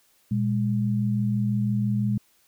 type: tone pair together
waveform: sine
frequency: 118.9 / 204.9 Hz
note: A#2 / G#3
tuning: +35 / -23 cents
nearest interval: major sixth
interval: 942 cents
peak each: -24 dBFS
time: 0.31-2.18 s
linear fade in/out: 5 ms
effects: white hiss -63 dBFS RMS until 2.47 s